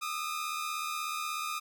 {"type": "tone pair together", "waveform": "sawtooth", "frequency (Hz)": [1218, 1294.5], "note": ["D#6", "E6"], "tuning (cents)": [-37, -32], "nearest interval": "minor second", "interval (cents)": 105, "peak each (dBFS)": [-31, -35], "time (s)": [0.01, 1.6], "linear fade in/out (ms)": 20, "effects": []}